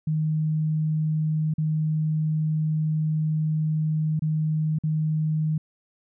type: tone with dropouts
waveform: sine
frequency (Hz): 155.56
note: D#3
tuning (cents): 0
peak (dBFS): -21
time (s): 0.07-5.58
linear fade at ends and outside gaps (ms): 5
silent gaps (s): 1.539-1.581 / 4.194-4.22 / 4.787-4.836
effects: none